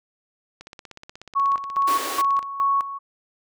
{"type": "click train", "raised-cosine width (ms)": 0.2, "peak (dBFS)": -23, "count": 31, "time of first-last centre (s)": [0.61, 2.428], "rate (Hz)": 16.5}
{"type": "tone with tremolo", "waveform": "sine", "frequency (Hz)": 1108.7, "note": "C#6", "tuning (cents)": 0, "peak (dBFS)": -17, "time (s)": [1.35, 2.99], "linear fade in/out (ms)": 20, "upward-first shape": "square", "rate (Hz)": 2.4, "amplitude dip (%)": 75}
{"type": "high-pass noise", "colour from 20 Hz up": "pink", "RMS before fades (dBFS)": -30, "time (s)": [1.87, 2.22], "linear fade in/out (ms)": 10, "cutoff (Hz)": 270, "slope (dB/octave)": 96}
{"effects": []}